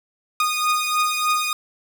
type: beating tone pair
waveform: sawtooth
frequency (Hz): 1233 / 1236.3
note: D#6 / D#6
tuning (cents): -16 / -11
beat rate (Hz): 3.3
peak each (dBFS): -17 / -20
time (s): 0.4-1.53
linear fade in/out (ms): 2
effects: none